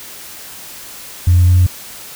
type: tone with pitch steps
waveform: sine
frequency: 88.2 / 88.81 / 89.43 / 90.05 Hz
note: F2 / F2 / F2 / F#2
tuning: +18 / +30 / +42 / -46 cents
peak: -5 dBFS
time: 1.27-1.666 s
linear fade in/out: 5 ms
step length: 99 ms
effects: tanh soft clip ceiling -3 dBFS + white hiss -33 dBFS RMS until 2.15 s